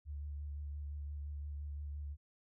sine tone with vibrato, 72.8 Hz, D2, 15 cents flat, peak -40 dBFS, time 0.05-2.17 s, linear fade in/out 50 ms, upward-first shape sine, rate 5.8 Hz, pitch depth 24 cents each way, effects none

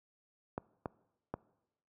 clicks, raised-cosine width 1 ms, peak -22 dBFS, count 3, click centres 0.579 / 0.858 / 1.34 s, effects noise-tail reverb RT60 0.9 s tail -22 dB re dry + high-pass 80 Hz 12 dB/octave

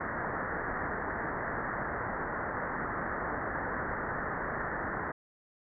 white low-pass noise, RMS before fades -35 dBFS, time 0-5.12 s, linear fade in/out 10 ms, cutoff 1900 Hz, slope 96 dB/octave, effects none

